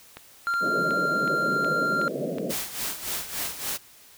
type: click train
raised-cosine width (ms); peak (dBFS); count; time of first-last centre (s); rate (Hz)
0.3; -22; 7; 0.17-2.384; 2.71
type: tone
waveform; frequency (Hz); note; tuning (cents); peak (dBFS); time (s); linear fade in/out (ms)
triangle; 1387; F6; -12; -21; 0.47-2.08; 0
type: band-pass noise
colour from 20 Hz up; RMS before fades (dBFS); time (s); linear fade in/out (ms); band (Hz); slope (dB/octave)
white; -30; 0.6-2.55; 50; 140 to 640; 96
type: noise with tremolo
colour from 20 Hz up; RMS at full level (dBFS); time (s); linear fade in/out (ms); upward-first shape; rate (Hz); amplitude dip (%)
white; -29; 2.49-3.78; 20; sine; 3.5; 70
effects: white hiss -52 dBFS RMS until 4.17 s